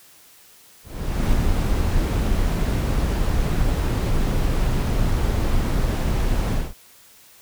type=noise with ADSR envelope; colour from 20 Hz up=brown; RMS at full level=-18 dBFS; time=0.83-6.74 s; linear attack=500 ms; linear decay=6 ms; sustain=-2 dB; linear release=200 ms; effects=white hiss -50 dBFS RMS until 7.41 s